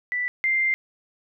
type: tone pair in turn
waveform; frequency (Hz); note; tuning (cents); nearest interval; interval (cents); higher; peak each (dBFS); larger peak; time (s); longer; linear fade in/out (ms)
sine; 1975.5 / 2094; B6 / C7; 0 / +1; minor second; 101; second; -23 / -19; second; 0.12-0.28 / 0.44-0.74; second; 0
effects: none